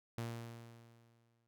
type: tone with exponential decay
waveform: sawtooth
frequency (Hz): 116.54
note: A#2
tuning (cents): 0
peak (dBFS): -34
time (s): 0.18-1.47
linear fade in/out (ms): 0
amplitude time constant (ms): 280
effects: none